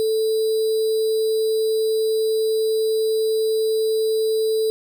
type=tone with sample-and-hold; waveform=sine; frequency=440 Hz; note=A4; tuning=in tune; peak=-17 dBFS; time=0-4.7 s; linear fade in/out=0 ms; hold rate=4410 Hz; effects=none

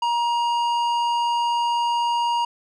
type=tone with tanh clipping; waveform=sine; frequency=946 Hz; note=A#5; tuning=25 cents sharp; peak=-21 dBFS; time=0.02-2.45 s; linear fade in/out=5 ms; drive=12 dB; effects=none

